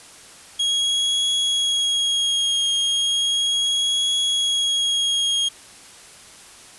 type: tone with vibrato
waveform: 40% pulse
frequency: 3291 Hz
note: G#7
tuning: 16 cents flat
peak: -17 dBFS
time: 0.59-5.49 s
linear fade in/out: 10 ms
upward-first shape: triangle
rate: 0.35 Hz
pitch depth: 23 cents each way
effects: white hiss -44 dBFS RMS until 6.78 s + resampled to 24000 Hz